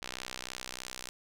sawtooth tone with band-pass filter sweep, 63.2 Hz, B1, 41 cents sharp, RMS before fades -43 dBFS, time 0.02-1.09 s, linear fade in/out 0 ms, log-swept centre 3900 to 6600 Hz, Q 0.76, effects none

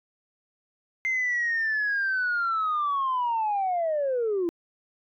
sine linear sweep, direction down, 2093 to 329.6 Hz, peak -22 dBFS, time 1.05-4.49 s, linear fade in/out 0 ms, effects tanh soft clip ceiling -20 dBFS

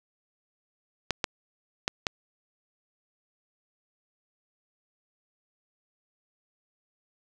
clicks, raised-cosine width 0.2 ms, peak -8 dBFS, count 4, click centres 1.107 / 1.242 / 1.879 / 2.068 s, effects none

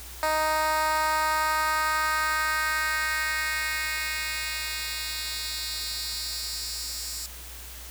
10% pulse tone with high-pass filter sweep, 311.1 Hz, D#4, in tune, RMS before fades -28 dBFS, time 0.23-7.26 s, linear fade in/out 0 ms, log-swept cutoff 700 to 6100 Hz, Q 2, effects added 60 Hz sine -43 dBFS peak until 7.9 s + white hiss -43 dBFS RMS until 7.9 s

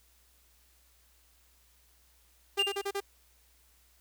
sawtooth tone bursts, 398.6 Hz, G4, 29 cents sharp, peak -27 dBFS, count 5, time 2.57-3.005 s, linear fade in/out 10 ms, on 59 ms, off 35 ms
triangle tone with exponential decay, 2799 Hz, F7, 3 cents sharp, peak -21 dBFS, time 2.59-2.91 s, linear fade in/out 5 ms, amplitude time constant 68 ms
effects added 60 Hz sine -66 dBFS peak until 4 s + white hiss -66 dBFS RMS until 4 s

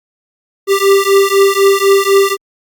square beating tone pair, 392 / 396 Hz, G4 / G4, 0 / +18 cents, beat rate 4 Hz, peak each -11 dBFS, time 0.67-2.37 s, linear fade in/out 50 ms, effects Opus 48 kbps

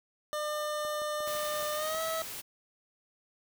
25% pulse tone with pitch glide, 601 to 647.9 Hz, D5 to E5, +40 to -30 cents, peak -28 dBFS, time 0.33-2.22 s, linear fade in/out 0 ms, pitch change +130 cents, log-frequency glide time 1.74-2.01 s
clicks, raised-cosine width 1 ms, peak -34 dBFS, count 7, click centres 0.85 / 1.018 / 1.205 / 1.276 / 1.351 / 1.627 / 1.947 s
white noise, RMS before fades -41 dBFS, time 1.26-2.42 s, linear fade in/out 20 ms
effects none

